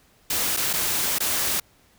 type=noise with dropouts; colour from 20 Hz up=white; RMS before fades=-24 dBFS; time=0.3-1.6 s; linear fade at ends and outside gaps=5 ms; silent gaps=0.566-0.571 / 0.731-0.735 / 1.185-1.203 s; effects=pink hiss -59 dBFS RMS until 1.98 s